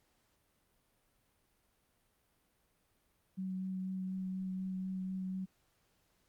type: tone with vibrato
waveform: sine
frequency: 187.6 Hz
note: F#3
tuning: 24 cents sharp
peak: -36 dBFS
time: 3.37-5.46 s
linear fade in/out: 20 ms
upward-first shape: sine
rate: 4.1 Hz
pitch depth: 10 cents each way
effects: pink hiss -75 dBFS RMS until 6.28 s + Opus 48 kbps